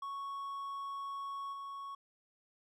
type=tone with level steps; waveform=triangle; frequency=1108.7 Hz; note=C#6; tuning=in tune; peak=-37 / -40 dBFS; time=0.02-1.95 s; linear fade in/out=5 ms; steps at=1.52 s; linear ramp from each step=20 ms; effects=none